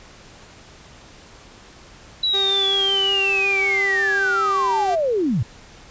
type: linear sweep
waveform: sine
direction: down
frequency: 3951 to 93.3 Hz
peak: -17 dBFS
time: 2.23-5.43 s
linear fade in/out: 5 ms
type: tone with vibrato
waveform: sawtooth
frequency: 392 Hz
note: G4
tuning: in tune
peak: -21 dBFS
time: 2.33-4.96 s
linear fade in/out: 20 ms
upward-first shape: sine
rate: 5.4 Hz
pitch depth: 10 cents each way
effects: pink hiss -45 dBFS RMS until 5.9 s + resampled to 16000 Hz

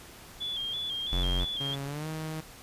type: tone with vibrato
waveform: sine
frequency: 3324 Hz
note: G#7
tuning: 1 cent sharp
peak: -31 dBFS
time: 0.4-1.76 s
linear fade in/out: 20 ms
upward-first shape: square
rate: 3 Hz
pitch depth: 59 cents each way
type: tone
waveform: square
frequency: 44.8 Hz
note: F1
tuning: 45 cents sharp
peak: -27 dBFS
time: 1.12-1.45 s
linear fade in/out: 10 ms
type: tone with pitch glide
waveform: sawtooth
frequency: 138.59 to 157.37 Hz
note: C#3 to D#3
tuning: 0 to +20 cents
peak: -30 dBFS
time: 1.6-2.41 s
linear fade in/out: 10 ms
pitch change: +220 cents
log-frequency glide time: 1.85-2.07 s
effects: pink hiss -49 dBFS RMS until 2.62 s + resampled to 32000 Hz

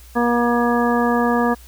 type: harmonic tone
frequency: 238.9 Hz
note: A#3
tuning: 43 cents sharp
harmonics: 1 / 2 / 3 / 4 / 5 / 7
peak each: -18 / -21 / -23 / -24 / -25 / -26 dBFS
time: 0.15-1.55 s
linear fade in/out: 20 ms
effects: added 60 Hz sine -41 dBFS peak until 1.67 s + white hiss -48 dBFS RMS until 1.67 s

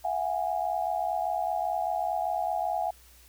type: tone cluster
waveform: sine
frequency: 669 / 734 / 822 Hz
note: E5 / F#5 / G#5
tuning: +25 / -14 / -18 cents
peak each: -32 / -30 / -31 dBFS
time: 0.04-2.91 s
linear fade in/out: 10 ms
effects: added 60 Hz sine -56 dBFS peak until 3.28 s + white hiss -57 dBFS RMS until 3.28 s

